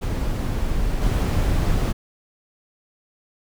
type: noise with level steps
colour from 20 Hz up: brown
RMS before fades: -23 / -19 dBFS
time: 0.01-1.93 s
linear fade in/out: 20 ms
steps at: 1.01 s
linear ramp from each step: 20 ms
effects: none